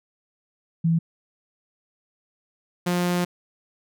sine / sawtooth tone pair in turn, 165.2 / 176.98 Hz, E3 / F3, +4 / +23 cents, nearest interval minor second, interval 119 cents, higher second, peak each -17 dBFS, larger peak neither, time 0.84-0.99 / 2.86-3.25 s, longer second, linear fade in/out 10 ms, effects none

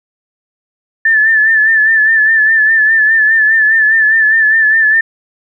sine tone with vibrato, 1760 Hz, A6, in tune, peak -6 dBFS, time 1.05-5.01 s, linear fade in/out 5 ms, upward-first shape sine, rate 4.9 Hz, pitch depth 48 cents each way, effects none

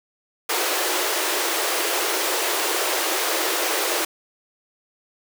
pink high-pass noise, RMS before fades -23 dBFS, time 0.49-4.05 s, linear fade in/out 5 ms, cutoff 320 Hz, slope 96 dB/octave, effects none

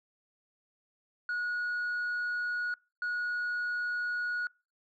sine tone pair in turn, 1454 / 1454 Hz, F#6 / F#6, -31 / -31 cents, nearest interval unison, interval 0 cents, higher neither, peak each -28 dBFS, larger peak neither, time 1.29-2.74 / 3.02-4.47 s, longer neither, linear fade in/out 2 ms, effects noise-tail reverb RT60 0.3 s tail -26 dB re dry + tanh soft clip ceiling -29 dBFS

